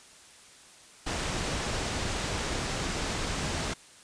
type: low-pass noise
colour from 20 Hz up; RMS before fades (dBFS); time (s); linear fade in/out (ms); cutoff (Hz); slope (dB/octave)
pink; -32; 1.06-3.74; 10; 8600; 24
effects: white hiss -53 dBFS RMS until 4.03 s + resampled to 22050 Hz